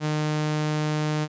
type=tone; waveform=sawtooth; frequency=152.4 Hz; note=D#3; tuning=36 cents flat; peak=-19 dBFS; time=0-1.28 s; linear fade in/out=50 ms; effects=resampled to 16000 Hz

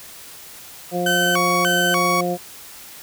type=harmonic tone; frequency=176.9 Hz; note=F3; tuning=23 cents sharp; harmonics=1 / 2 / 3 / 4; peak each=-25 / -25 / -25 / -25 dBFS; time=0.91-2.38 s; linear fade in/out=50 ms
type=tone with vibrato; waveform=30% pulse; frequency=1308 Hz; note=E6; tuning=14 cents flat; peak=-15 dBFS; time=1.06-2.21 s; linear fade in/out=5 ms; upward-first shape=square; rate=1.7 Hz; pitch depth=270 cents each way
effects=white hiss -40 dBFS RMS until 3.02 s

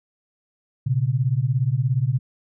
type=beating tone pair; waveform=sine; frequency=119.7 / 136.7 Hz; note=A#2 / C#3; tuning=+46 / -24 cents; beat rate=17 Hz; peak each=-21 / -21 dBFS; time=0.86-2.19 s; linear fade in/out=10 ms; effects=none

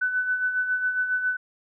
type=tone with tremolo; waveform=sine; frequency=1500 Hz; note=F#6; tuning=23 cents sharp; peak=-20 dBFS; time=0.01-1.37 s; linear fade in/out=10 ms; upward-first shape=sine; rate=7.3 Hz; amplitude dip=55%; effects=none

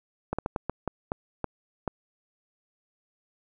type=slowing click train; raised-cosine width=1 ms; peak=-14 dBFS; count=9; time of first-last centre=0.33-1.877 s; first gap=56 ms; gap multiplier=1.34; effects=none

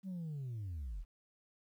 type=linear sweep; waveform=sine; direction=down; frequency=196.7 to 35.15 Hz; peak=-37 dBFS; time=0.03-1.05 s; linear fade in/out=50 ms; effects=tanh soft clip ceiling -38 dBFS + 12-bit

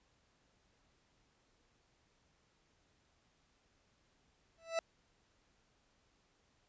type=tone with exponential growth; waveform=40% pulse; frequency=659.3 Hz; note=E5; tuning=in tune; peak=-29 dBFS; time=4.58-4.79 s; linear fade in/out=1 ms; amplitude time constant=45 ms; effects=pink hiss -74 dBFS RMS until 6.68 s + resampled to 16000 Hz

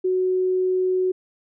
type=tone; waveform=sine; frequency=370.2 Hz; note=F#4; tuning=1 cent sharp; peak=-18 dBFS; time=0.04-1.12 s; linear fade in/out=10 ms; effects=none

